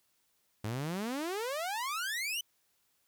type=exponential sweep; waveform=sawtooth; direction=up; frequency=101.7 to 3051 Hz; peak=-30 dBFS; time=0.64-2.41 s; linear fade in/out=5 ms; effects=white hiss -74 dBFS RMS until 3.07 s